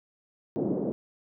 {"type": "band-pass noise", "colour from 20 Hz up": "pink", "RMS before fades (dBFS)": -29, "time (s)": [0.56, 0.92], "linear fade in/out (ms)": 0, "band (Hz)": [160, 520], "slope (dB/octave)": 24, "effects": []}